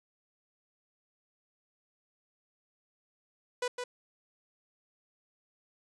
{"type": "tone with echo", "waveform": "sawtooth", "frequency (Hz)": 493.9, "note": "B4", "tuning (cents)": 0, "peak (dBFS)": -26, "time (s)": [3.62, 3.68], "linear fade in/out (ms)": 5, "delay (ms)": 160, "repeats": 1, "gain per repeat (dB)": -5, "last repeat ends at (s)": 3.84, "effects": ["resampled to 22050 Hz"]}